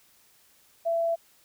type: tone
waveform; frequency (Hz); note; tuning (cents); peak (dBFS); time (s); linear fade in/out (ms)
sine; 669; E5; +25; -23; 0.85-1.16; 20
effects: white hiss -61 dBFS RMS until 1.44 s